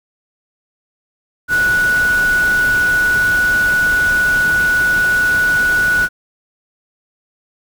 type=tone in noise; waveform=sine; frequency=1472 Hz; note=F#6; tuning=9 cents flat; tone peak=-11 dBFS; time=1.48-6.09 s; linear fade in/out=50 ms; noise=pink; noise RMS=-26 dBFS; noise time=1.48-6.09 s; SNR=+12 dB; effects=none